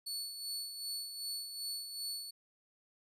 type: tone with tremolo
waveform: sawtooth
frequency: 4435 Hz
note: C#8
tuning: in tune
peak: -34 dBFS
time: 0.06-2.31 s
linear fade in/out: 10 ms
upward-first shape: sine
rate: 2.6 Hz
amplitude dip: 55%
effects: resampled to 32000 Hz